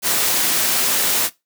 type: noise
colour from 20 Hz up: white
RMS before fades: -18 dBFS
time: 0.02-1.3 s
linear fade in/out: 50 ms
effects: noise-tail reverb RT60 0.2 s tail -19 dB re dry + high-pass 150 Hz 12 dB/octave